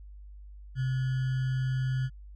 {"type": "tone with sample-and-hold", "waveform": "sine", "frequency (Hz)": 130, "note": "C3", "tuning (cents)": -11, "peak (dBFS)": -26, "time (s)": [0.75, 2.1], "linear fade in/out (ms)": 50, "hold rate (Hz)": 1575, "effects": ["added 50 Hz sine -44 dBFS peak until 2.35 s", "low-pass 4000 Hz 12 dB/octave"]}